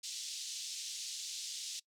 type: band-pass noise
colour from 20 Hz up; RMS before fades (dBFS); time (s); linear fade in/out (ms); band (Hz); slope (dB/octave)
white; -43; 0.03-1.8; 10; 3300 to 7100; 24
effects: noise-tail reverb RT60 0.1 s tail -22 dB re dry